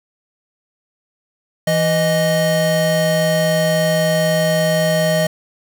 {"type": "tone pair together", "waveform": "square", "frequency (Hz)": [165.73, 622.3], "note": ["E3", "D#5"], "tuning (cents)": [10, 0], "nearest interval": "octave + major seventh", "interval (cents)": 2290, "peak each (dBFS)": [-19, -16], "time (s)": [1.67, 5.27], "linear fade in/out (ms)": 5, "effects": []}